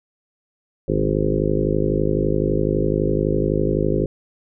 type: harmonic tone with a mistuned harmonic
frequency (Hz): 51.91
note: G#1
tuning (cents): 0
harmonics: 1 / 2 / 3 / 4 / 5 / 6 / 7 / 8 / 9 / 10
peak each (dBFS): -26 / -29 / -24 / -29 / -27 / -27 / -24 / -24 / -30 / -27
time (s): 0.88-4.06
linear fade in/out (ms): 5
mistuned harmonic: 3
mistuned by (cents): -38
effects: none